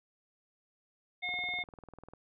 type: harmonic tone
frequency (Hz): 720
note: F#5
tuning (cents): -47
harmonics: 1 / 3 / 5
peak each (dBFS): -43 / -34 / -40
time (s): 1.22-1.64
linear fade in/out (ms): 20
type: click train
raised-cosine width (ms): 1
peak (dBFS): -35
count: 18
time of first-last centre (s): 1.29-2.136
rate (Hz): 20.1
effects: none